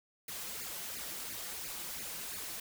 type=noise with flanger; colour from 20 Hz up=white; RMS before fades=-42 dBFS; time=0.28-2.6 s; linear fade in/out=5 ms; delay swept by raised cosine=0.43 to 5.93 ms; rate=2.9 Hz; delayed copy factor=+1; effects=none